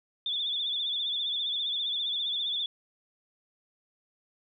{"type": "tone with vibrato", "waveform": "sine", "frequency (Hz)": 3494, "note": "A7", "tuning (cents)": -13, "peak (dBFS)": -28, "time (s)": [0.26, 2.66], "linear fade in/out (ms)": 2, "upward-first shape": "triangle", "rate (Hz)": 15, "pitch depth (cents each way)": 85, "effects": []}